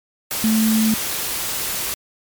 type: tone in noise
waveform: sine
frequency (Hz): 220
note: A3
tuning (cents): 0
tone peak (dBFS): -14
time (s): 0.44-0.94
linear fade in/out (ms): 0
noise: white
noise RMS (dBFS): -24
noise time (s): 0.31-1.94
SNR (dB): +7
effects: MP3 96 kbps